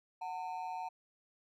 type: ring-modulated tone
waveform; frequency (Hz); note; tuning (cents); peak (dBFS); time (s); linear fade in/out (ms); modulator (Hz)
triangle; 823; G#5; -16; -33; 0.21-0.89; 10; 82.4
effects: none